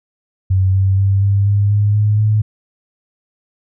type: tone with pitch steps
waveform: sine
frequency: 94.5 / 96.21 / 97.95 / 99.72 / 101.52 / 103.35 / 105.22 / 107.12 Hz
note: F#2 / G2 / G2 / G2 / G#2 / G#2 / G#2 / A2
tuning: +37 / -32 / -1 / +30 / -39 / -8 / +23 / -46 cents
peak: -10 dBFS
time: 0.5-2.42 s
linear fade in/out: 10 ms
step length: 240 ms
effects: none